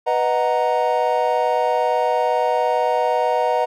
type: chord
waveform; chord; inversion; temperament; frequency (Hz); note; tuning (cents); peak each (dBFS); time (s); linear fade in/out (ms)
triangle; B major seventh; none; equal; 493.9 / 622.3 / 740 / 932.3; B4 / D#5 / F#5 / A#5; 0 / 0 / 0 / 0; -20; 0.06-3.66; 20
effects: none